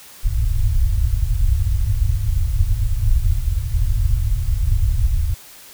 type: low-pass noise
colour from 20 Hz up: pink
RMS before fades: -17 dBFS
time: 0.23-5.35 s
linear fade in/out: 20 ms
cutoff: 110 Hz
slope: 48 dB/octave
effects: white hiss -42 dBFS RMS until 5.73 s